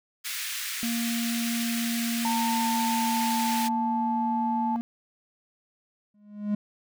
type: high-pass noise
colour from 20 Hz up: pink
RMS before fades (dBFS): -33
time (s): 0.24-3.69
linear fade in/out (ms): 20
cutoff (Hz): 1700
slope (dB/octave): 24
type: tone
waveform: triangle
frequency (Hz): 233.1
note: A#3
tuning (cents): 0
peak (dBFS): -25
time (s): 0.83-4.81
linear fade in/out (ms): 0
type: tone with pitch glide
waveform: sine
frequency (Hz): 900 to 871.4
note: A5 to A5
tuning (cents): +39 to -17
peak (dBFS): -26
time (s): 2.25-4.76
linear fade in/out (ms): 0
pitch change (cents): -56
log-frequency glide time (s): 2.46-4.13
type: tone with exponential growth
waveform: triangle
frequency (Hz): 207.5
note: G#3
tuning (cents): -1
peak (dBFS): -19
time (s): 6.14-6.55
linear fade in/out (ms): 5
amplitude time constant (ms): 88
effects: none